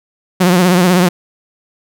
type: tone with vibrato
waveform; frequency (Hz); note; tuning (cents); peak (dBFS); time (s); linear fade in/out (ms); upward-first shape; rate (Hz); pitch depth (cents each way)
sawtooth; 180; F#3; -47; -4; 0.4-1.09; 10; triangle; 16; 85
effects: none